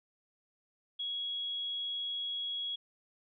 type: tone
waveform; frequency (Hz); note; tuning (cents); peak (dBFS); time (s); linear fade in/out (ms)
sine; 3327; G#7; +2; -34; 0.99-2.76; 10
effects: none